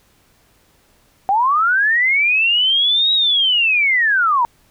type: linear two-way sweep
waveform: sine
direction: up then down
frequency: 755 to 3848 to 913 Hz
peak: -12 dBFS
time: 1.29-4.45 s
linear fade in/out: 0 ms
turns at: 3.13 s
effects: pink hiss -56 dBFS RMS until 4.7 s